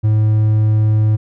triangle tone, 107.8 Hz, A2, 35 cents flat, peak -8 dBFS, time 0.03-1.17 s, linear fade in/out 20 ms, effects none

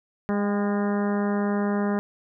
harmonic tone with a mistuned harmonic, 204.2 Hz, G#3, 29 cents flat, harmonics 1 / 2 / 3 / 4 / 5 / 6 / 7 / 8 / 9, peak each -23 / -29 / -33 / -35 / -37 / -39 / -40 / -41 / -42 dBFS, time 0.29-1.99 s, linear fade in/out 0 ms, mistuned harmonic 4, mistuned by -28 cents, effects none

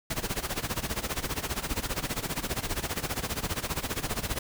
pink noise with tremolo, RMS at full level -29 dBFS, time 0.1-4.39 s, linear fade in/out 5 ms, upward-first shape sine, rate 15 Hz, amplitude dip 85%, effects none

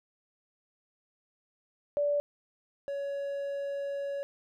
sine / triangle tone pair in turn, 580 / 560.9 Hz, D5 / C#5, -22 / +20 cents, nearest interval minor second, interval 58 cents, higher first, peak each -25 / -30 dBFS, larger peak first, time 1.97-2.2 / 2.88-4.23 s, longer second, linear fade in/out 0 ms, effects none

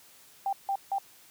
sine tone bursts, 788 Hz, G5, 9 cents sharp, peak -26 dBFS, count 3, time 0.46-0.984 s, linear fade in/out 2 ms, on 68 ms, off 160 ms, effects white hiss -56 dBFS RMS until 1.3 s + high-pass 60 Hz 12 dB/octave

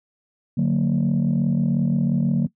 sine chord, D augmented, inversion none, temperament just, 146.83 / 183.54 / 229.4 Hz, D3 / F#3 / A#3, 0 / -14 / -28 cents, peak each -20 dBFS, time 0.57-2.47 s, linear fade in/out 10 ms, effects noise-tail reverb RT60 0.1 s tail -20 dB re dry + tanh soft clip ceiling -13 dBFS

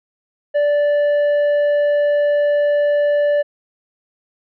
sine tone with tanh clipping, 584 Hz, D5, 10 cents flat, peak -14 dBFS, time 0.54-3.43 s, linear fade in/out 20 ms, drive 6 dB, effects none

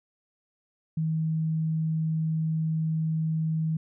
sine tone, 159.3 Hz, D#3, 41 cents sharp, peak -24 dBFS, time 0.97-3.77 s, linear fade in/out 5 ms, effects none

